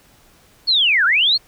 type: linear two-way sweep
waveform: sine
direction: down then up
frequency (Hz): 4435 to 1347 to 4435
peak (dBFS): -12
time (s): 0.67-1.38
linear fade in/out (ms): 20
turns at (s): 1.05
effects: pink hiss -52 dBFS RMS until 1.47 s